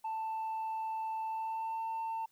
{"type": "tone with pitch glide", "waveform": "sine", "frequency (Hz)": [885, 898.4], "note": ["A5", "A5"], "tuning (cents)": [10, 36], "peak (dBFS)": -32, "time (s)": [0.04, 2.26], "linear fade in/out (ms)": 10, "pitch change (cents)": 26, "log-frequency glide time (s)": [1.27, 1.8], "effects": ["tanh soft clip ceiling -33 dBFS", "white hiss -72 dBFS RMS until 2.31 s"]}